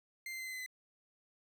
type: tone with pitch steps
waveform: 40% pulse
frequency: 2093 / 2079 / 2064 / 2050 / 2036 / 2022 Hz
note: C7 / C7 / C7 / C7 / C7 / B6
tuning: 0 / -12 / -24 / -36 / -48 / +40 cents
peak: -40 dBFS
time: 0.26-0.662 s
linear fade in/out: 2 ms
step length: 67 ms
effects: none